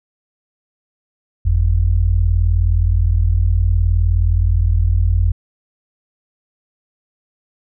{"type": "tone pair together", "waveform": "sine", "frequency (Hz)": [48.04, 87.4], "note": ["G1", "F2"], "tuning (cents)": [-34, 2], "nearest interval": "minor seventh", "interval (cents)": 1036, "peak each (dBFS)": -14, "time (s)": [1.45, 5.32], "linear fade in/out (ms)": 10, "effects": []}